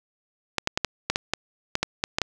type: clicks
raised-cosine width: 0.2 ms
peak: -5 dBFS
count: 12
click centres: 0.583 / 0.674 / 0.775 / 0.847 / 1.1 / 1.159 / 1.336 / 1.754 / 1.83 / 2.039 / 2.185 / 2.217 s
effects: none